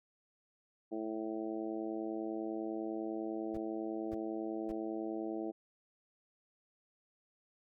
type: harmonic tone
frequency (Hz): 110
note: A2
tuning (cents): 0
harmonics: 2 / 3 / 4 / 5 / 6 / 7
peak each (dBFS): -46 / -38 / -45 / -48 / -46 / -50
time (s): 0.91-5.52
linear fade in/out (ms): 20
type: noise bursts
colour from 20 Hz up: brown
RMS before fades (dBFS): -48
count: 3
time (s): 3.54-4.719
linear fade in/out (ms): 5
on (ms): 33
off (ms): 540
effects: none